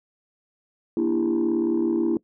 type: tone cluster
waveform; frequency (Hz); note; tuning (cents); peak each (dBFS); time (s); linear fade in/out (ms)
sine; 235.7 / 294.1 / 332.6 / 398.3; A#3 / D4 / E4 / G4; +19 / +3 / +16 / +28; -25 / -27 / -20 / -29; 0.97-2.17; 2
effects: noise-tail reverb RT60 0.1 s tail -22 dB re dry + tanh soft clip ceiling -15 dBFS